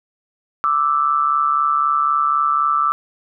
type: tone pair together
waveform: sine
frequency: 1174.6 / 1318.5 Hz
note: D6 / E6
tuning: 0 / 0 cents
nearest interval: major second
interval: 200 cents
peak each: -17 dBFS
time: 0.64-2.92 s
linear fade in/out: 0 ms
effects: none